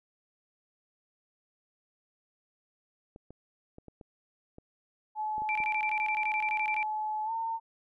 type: clicks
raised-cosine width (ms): 2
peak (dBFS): -34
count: 9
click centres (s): 3.161 / 3.306 / 3.784 / 3.883 / 4.012 / 4.584 / 5.381 / 5.42 / 5.603
type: tone with pitch glide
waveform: sine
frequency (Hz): 858 to 906.4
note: A5 to A#5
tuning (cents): -44 to -49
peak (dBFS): -30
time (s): 5.15-7.6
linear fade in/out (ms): 50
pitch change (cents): +95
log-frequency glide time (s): 7.25-7.31
type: tone bursts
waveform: sine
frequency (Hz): 2349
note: D7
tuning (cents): 0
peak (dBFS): -29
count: 16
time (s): 5.49-6.828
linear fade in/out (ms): 0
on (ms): 63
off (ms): 22
effects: none